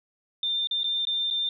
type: tone with dropouts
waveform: sine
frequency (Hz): 3594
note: A7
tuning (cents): +36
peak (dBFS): -24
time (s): 0.43-1.49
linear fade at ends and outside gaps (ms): 2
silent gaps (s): 0.672-0.711 / 0.833-0.842 / 1.052-1.07 / 1.303-1.309
effects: none

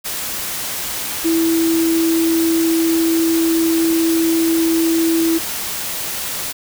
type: tone in noise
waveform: sine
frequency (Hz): 328.9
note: E4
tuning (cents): -4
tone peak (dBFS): -13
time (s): 1.24-5.39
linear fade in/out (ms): 20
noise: white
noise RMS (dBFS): -24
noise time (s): 0.04-6.53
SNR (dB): +8
effects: none

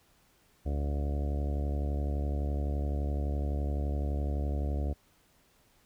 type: harmonic tone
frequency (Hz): 71.8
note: D2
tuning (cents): -39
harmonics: 1 / 2 / 3 / 4 / 5 / 6 / 7 / 8 / 9 / 10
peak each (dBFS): -29 / -40 / -43 / -42 / -47 / -47 / -48 / -46 / -51 / -49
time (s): 0.65-4.94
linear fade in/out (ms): 20
effects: pink hiss -66 dBFS RMS until 5.85 s

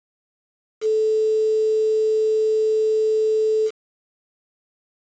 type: tone with quantisation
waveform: sine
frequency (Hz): 435.5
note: A4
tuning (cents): -18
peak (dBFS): -16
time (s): 0.81-3.71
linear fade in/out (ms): 50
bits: 6
effects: resampled to 16000 Hz

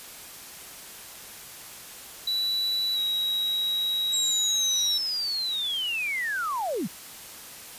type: tone with pitch glide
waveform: triangle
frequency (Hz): 3945 to 3839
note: B7 to B7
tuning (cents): -3 to -50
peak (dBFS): -23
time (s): 2.27-4.98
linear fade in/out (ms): 5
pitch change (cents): -47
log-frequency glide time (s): 2.94-2.99
type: linear sweep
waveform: sine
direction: down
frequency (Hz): 7700 to 134.4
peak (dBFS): -26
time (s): 4.12-6.88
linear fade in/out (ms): 20
effects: white hiss -43 dBFS RMS until 7.78 s + resampled to 32000 Hz

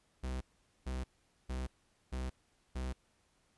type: tone bursts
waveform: 45% pulse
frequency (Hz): 64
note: C2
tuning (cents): -38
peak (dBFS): -36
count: 5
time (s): 0.23-2.93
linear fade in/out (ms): 10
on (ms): 180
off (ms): 450
effects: pink hiss -73 dBFS RMS until 3.57 s + resampled to 24000 Hz

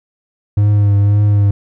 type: tone with vibrato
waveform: triangle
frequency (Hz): 102.3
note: G#2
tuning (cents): -26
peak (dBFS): -6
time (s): 0.57-1.51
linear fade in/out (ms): 5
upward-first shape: triangle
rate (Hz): 1.9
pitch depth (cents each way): 32
effects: none

